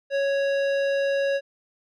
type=tone with hard clipping; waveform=sine; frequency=554.4 Hz; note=C#5; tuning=in tune; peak=-23 dBFS; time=0.1-1.41 s; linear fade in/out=50 ms; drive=13 dB; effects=resampled to 22050 Hz